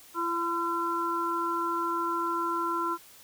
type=harmonic tone; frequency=339.2 Hz; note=E4; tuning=50 cents sharp; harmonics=1 / 3 / 4; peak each=-33 / -30 / -31 dBFS; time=0.14-2.98 s; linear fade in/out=50 ms; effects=white hiss -53 dBFS RMS until 3.23 s